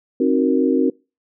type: chord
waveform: sine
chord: C half-diminished seventh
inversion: none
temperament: equal with one note detuned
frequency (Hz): 265.7 / 311.1 / 370 / 466.2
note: C4 / Eb4 / Gb4 / Bb4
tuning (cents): +27 / 0 / 0 / 0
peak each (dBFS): -17 / -21 / -20 / -21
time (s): 0.2-0.9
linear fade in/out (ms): 5
effects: noise-tail reverb RT60 0.3 s tail -26 dB re dry